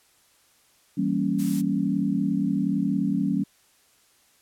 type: chord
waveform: sine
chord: E diminished seventh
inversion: none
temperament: equal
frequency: 164.81 / 196 / 233.1 / 277.2 Hz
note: E3 / G3 / Bb3 / Db4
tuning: 0 / 0 / 0 / 0 cents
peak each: -30 / -25 / -29 / -26 dBFS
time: 0.97-3.44 s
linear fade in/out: 10 ms
type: noise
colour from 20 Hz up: blue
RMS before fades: -36 dBFS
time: 1.38-1.62 s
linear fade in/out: 20 ms
effects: white hiss -61 dBFS RMS until 4.41 s + low-pass 12000 Hz 12 dB/octave